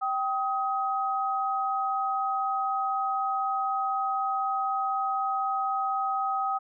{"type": "tone pair together", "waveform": "sine", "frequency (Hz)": [778, 1262], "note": ["G5", "D#6"], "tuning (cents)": [-13, 24], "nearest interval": "minor sixth", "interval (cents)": 837, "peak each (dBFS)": -28, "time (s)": [0.01, 6.59], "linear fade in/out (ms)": 20, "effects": []}